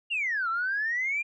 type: exponential two-way sweep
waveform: sine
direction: down then up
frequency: 2882 to 1314 to 2433 Hz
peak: -25 dBFS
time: 0.1-1.23 s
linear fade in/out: 20 ms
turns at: 0.49 s
effects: tanh soft clip ceiling -21 dBFS